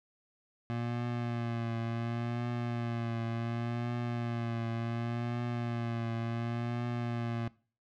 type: tone with vibrato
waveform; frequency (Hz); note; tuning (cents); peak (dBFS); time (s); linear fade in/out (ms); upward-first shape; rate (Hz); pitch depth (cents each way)
25% pulse; 117.7; A#2; +17; -29; 0.7-7.48; 0; triangle; 0.69; 42
effects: noise-tail reverb RT60 0.4 s tail -21 dB re dry + low-pass 3000 Hz 12 dB/octave